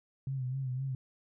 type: tone with vibrato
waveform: sine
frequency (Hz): 130.81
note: C3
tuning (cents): 0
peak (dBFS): -32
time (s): 0.27-0.95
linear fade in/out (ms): 2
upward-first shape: sine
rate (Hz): 3.9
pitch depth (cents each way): 67
effects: none